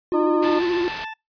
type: tone with vibrato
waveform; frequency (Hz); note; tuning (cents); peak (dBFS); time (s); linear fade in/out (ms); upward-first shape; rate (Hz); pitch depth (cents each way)
triangle; 350; F4; +4; -17; 0.12-0.88; 0; triangle; 14; 69
type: harmonic tone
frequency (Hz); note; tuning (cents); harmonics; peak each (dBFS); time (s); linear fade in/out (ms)
304.6; D#4; -37; 1 / 2 / 3 / 4; -22 / -25 / -27 / -28; 0.13-0.6; 20
type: low-pass noise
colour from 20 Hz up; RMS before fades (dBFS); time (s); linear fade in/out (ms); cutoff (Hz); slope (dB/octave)
white; -34; 0.42-1.05; 10; 4600; 12
type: tone with tremolo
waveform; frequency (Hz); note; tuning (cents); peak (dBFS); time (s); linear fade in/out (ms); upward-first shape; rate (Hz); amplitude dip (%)
20% pulse; 880; A5; 0; -24; 0.44-1.14; 10; sine; 7; 30
effects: noise-tail reverb RT60 0.2 s tail -26 dB re dry + resampled to 11025 Hz